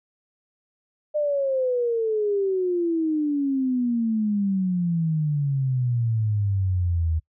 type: exponential sweep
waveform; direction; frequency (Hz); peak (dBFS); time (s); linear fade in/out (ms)
sine; down; 606 to 78.7; -20; 1.14-7.2; 20
effects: noise-tail reverb RT60 0.1 s tail -24 dB re dry